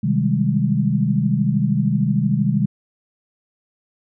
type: chord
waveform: sine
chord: Ab major seventh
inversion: first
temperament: just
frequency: 129.78 / 155.74 / 194.67 / 207.7 Hz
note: C3 / Eb3 / G3 / Ab3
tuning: -14 / +2 / -12 / 0 cents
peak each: -21 dBFS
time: 0.03-2.66 s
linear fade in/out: 10 ms
effects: none